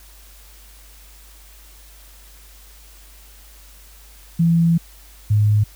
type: tone pair in turn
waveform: sine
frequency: 167.4 / 105.07 Hz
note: E3 / G#2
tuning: +27 / +21 cents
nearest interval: minor sixth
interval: 806 cents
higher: first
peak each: -12 dBFS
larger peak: neither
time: 4.39-4.78 / 5.3-5.64 s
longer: first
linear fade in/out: 10 ms
effects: added 50 Hz sine -44 dBFS peak until 5.75 s + white hiss -48 dBFS RMS until 5.75 s